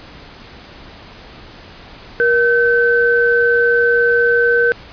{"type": "tone pair together", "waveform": "sine", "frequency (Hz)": [473.9, 1532.6], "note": ["A#4", "G6"], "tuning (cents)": [28, -40], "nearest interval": "octave + minor sixth", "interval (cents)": 2032, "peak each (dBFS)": -13, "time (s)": [2.2, 4.72], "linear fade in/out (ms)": 0, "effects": ["pink hiss -38 dBFS RMS until 4.92 s", "resampled to 11025 Hz"]}